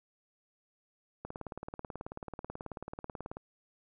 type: click train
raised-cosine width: 1 ms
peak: -26 dBFS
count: 40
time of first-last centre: 1.25-3.37 s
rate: 18.4 Hz
effects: none